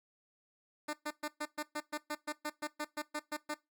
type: tone bursts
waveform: 10% pulse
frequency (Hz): 300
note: D4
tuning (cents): +37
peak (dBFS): -27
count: 16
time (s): 0.88-3.544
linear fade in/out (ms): 10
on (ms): 54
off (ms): 120
effects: noise-tail reverb RT60 0.2 s tail -20 dB re dry